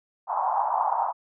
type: band-pass noise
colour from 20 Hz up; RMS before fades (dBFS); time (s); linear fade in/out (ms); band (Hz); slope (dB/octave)
white; -25; 0.27-1.13; 50; 750 to 990; 48
effects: none